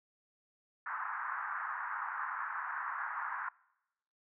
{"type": "band-pass noise", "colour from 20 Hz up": "pink", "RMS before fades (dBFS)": -39, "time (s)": [0.86, 3.49], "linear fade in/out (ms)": 5, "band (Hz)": [940, 1700], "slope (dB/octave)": 48, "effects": ["noise-tail reverb RT60 0.9 s tail -24 dB re dry"]}